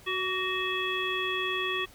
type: harmonic tone with a mistuned harmonic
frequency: 371.7 Hz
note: F#4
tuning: 8 cents sharp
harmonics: 1 / 3 / 5 / 7 / 9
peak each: -34 / -34 / -34 / -34 / -34 dBFS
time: 0.06-1.86 s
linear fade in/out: 20 ms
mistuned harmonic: 3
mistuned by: +34 cents
effects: pink hiss -54 dBFS RMS until 1.94 s